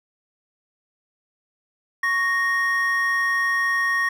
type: tone pair together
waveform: triangle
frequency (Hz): 1108.7 / 1861.8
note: C#6 / A#6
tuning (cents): 0 / -3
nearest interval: major sixth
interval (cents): 897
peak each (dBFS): -24 / -18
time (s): 2.03-4.09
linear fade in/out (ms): 5
effects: none